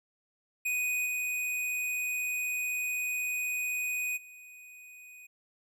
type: tone with level steps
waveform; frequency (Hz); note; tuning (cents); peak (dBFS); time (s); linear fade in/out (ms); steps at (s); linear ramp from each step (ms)
square; 2489; D#7; 0; -29 / -31 / -49; 0.65-5.27; 10; 1.05 / 4.16; 20
effects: none